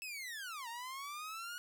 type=linear two-way sweep; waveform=sawtooth; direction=down then up; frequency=2637 to 910 to 1455 Hz; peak=-39 dBFS; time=0.02-1.58 s; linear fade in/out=0 ms; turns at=0.68 s; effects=none